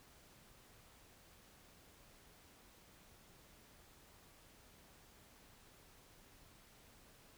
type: silence
effects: pink hiss -64 dBFS RMS until 7.37 s